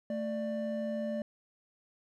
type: tone pair together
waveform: triangle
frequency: 221.7 / 591.9 Hz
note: A3 / D5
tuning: +13 / +13 cents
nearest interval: octave + perfect fourth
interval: 1700 cents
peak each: -33 / -33 dBFS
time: 0.1-1.22 s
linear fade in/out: 2 ms
effects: none